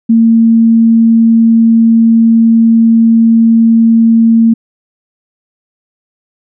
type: tone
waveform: sine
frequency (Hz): 227.6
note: A#3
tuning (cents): -41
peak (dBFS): -3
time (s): 0.09-4.54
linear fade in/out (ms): 10
effects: none